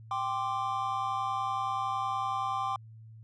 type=chord; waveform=triangle; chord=G suspended fourth; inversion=none; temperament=just; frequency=784 / 1045.3 / 1176 Hz; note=G5 / C6 / D6; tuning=0 / -2 / +2 cents; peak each=-32 dBFS; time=0.11-2.76 s; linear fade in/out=2 ms; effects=added 111 Hz sine -47 dBFS peak until 3.23 s + resampled to 22050 Hz